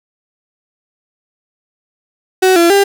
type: tone with pitch steps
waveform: 35% pulse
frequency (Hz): 374.4 / 340 / 398.4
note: F#4 / F4 / G4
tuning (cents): +20 / -46 / +28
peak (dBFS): -5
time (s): 2.42-2.84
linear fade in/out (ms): 10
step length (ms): 140
effects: none